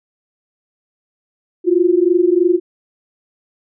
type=tone pair together; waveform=sine; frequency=342 / 365.1 Hz; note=F4 / F#4; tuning=-36 / -23 cents; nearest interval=minor second; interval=113 cents; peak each=-13 dBFS; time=1.64-2.6 s; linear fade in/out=50 ms; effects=none